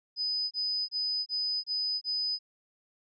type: tone bursts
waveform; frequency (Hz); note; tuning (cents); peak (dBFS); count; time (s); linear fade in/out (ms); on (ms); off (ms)
sine; 5000; D#8; +8; -28; 6; 0.16-2.39; 50; 350; 26
effects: none